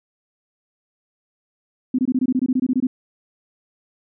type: tone bursts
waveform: sine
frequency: 256 Hz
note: C4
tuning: 38 cents flat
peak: -15 dBFS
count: 14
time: 1.94-2.87 s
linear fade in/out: 5 ms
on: 46 ms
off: 22 ms
effects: none